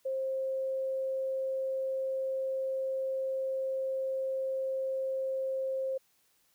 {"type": "tone", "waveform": "sine", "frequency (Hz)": 530, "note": "C5", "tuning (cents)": 22, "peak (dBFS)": -30, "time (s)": [0.05, 5.98], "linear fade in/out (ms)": 10, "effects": ["white hiss -70 dBFS RMS until 6.54 s"]}